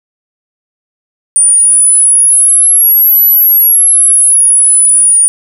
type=exponential two-way sweep; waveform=sine; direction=up then down; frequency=9300 to 11900 to 9460 Hz; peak=-3 dBFS; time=1.36-5.28 s; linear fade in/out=0 ms; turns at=3.24 s; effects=none